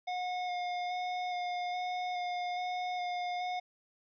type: tone with vibrato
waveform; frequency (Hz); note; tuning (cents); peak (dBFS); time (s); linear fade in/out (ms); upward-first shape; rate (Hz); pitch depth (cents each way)
square; 720; F#5; -47; -34; 0.07-3.6; 10; square; 1.2; 12
effects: resampled to 11025 Hz + 12-bit